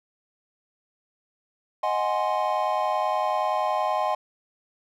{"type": "chord", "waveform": "triangle", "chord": "Ab dominant seventh", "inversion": "second", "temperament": "equal", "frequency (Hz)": [622.3, 740, 830.6, 1046.5], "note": ["Eb5", "Gb5", "Ab5", "C6"], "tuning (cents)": [0, 0, 0, 0], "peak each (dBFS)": -26, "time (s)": [1.83, 4.15], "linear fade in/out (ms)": 5, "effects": []}